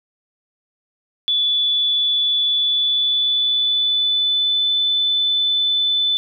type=tone with pitch glide; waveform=sine; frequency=3454 to 3510 Hz; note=A7 to A7; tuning=-33 to -5 cents; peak=-15 dBFS; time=1.28-6.17 s; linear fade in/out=0 ms; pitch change=+28 cents; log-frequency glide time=2.48-4.74 s; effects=none